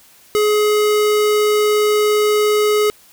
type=tone; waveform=square; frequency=421.4 Hz; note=G#4; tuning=25 cents sharp; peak=-13 dBFS; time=0.35-2.9 s; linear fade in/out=0 ms; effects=white hiss -48 dBFS RMS until 3.12 s